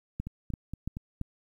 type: two click trains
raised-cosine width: 5 ms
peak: -24 / -20 dBFS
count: 4 / 4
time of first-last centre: 0.27-0.969 / 0.2-1.214 s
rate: 4.29 / 2.96 Hz
effects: 10-bit